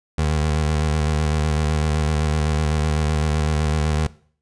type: tone with vibrato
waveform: 25% pulse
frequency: 76.5 Hz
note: D#2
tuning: 29 cents flat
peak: -14 dBFS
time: 0.18-4.07 s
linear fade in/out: 5 ms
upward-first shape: square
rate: 7.9 Hz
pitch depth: 34 cents each way
effects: noise-tail reverb RT60 0.5 s tail -20 dB re dry + resampled to 22050 Hz